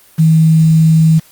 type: tone with quantisation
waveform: sine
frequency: 160 Hz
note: D#3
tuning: 49 cents sharp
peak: -5 dBFS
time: 0.18-1.2 s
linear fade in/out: 20 ms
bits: 5
effects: white hiss -45 dBFS RMS until 1.31 s + Opus 32 kbps